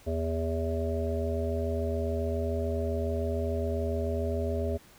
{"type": "harmonic tone with a mistuned harmonic", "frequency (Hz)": 81.4, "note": "E2", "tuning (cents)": -21, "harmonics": [1, 3, 5, 7, 8], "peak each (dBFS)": [-30, -36, -34, -36, -37], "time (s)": [0.06, 4.78], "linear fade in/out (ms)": 20, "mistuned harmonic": 8, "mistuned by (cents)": 15, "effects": ["pink hiss -56 dBFS RMS until 4.98 s"]}